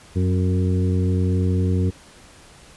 harmonic tone with a mistuned harmonic, 92.1 Hz, F#2, 7 cents flat, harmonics 1 / 2 / 3 / 4 / 5, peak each -18 / -24 / -28 / -30 / -32 dBFS, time 0.15-1.91 s, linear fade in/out 20 ms, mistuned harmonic 3, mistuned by -24 cents, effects pink hiss -47 dBFS RMS until 2.76 s + resampled to 24000 Hz

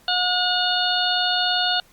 harmonic tone, 723 Hz, F#5, 40 cents flat, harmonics 1 / 2 / 4 / 5 / 6, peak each -25 / -25 / -25 / -25 / -25 dBFS, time 0.08-1.8 s, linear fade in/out 2 ms, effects pink hiss -55 dBFS RMS until 1.92 s + Opus 48 kbps

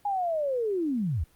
sine linear sweep, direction down, 830.6 to 62.4 Hz, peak -25 dBFS, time 0.05-1.24 s, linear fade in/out 5 ms, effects pink hiss -62 dBFS RMS until 1.35 s + Opus 32 kbps

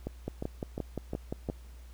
two click trains, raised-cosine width 2 ms, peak -20 / -21 dBFS, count 8 / 5, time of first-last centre 0.28-1.5 / 0.07-1.488 s, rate 5.74 / 2.82 Hz, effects added 60 Hz sine -46 dBFS peak until 1.93 s + pink hiss -61 dBFS RMS until 1.93 s

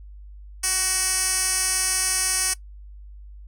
10% pulse tone with band-pass filter, 374.1 Hz, F#4, 19 cents sharp, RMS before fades -23 dBFS, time 0.63-2.54 s, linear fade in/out 10 ms, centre 8300 Hz, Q 2.5, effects noise-tail reverb RT60 0.1 s tail -20 dB re dry + added 50 Hz sine -39 dBFS peak until 3.47 s

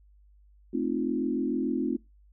sine chord, F dominant seventh, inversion first, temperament equal with one note detuned, 220 / 261.6 / 308.3 / 349.2 Hz, A3 / C4 / Eb4 / F4, 0 / 0 / -16 / 0 cents, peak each -33 / -29 / -32 / -32 dBFS, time 0.73-1.97 s, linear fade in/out 10 ms, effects noise-tail reverb RT60 0.2 s tail -22 dB re dry + added 50 Hz sine -55 dBFS peak until 2.32 s

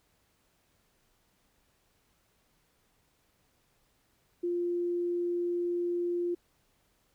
sine tone, 349.2 Hz, F4, in tune, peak -28 dBFS, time 4.43-6.35 s, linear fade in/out 10 ms, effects pink hiss -71 dBFS RMS until 7.14 s

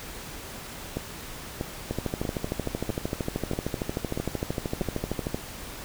two click trains, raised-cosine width 2 ms, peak -15 / -14 dBFS, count 7 / 46, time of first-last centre 0.97-4.816 / 1.91-5.345 s, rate 1.56 / 13.1 Hz, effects pink hiss -40 dBFS RMS until 5.84 s

